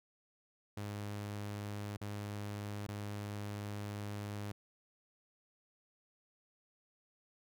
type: tone with dropouts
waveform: sawtooth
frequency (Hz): 103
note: G#2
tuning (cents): -14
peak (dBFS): -36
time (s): 0.77-4.52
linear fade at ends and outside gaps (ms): 5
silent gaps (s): 1.969-2.013 / 2.869-2.885
effects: none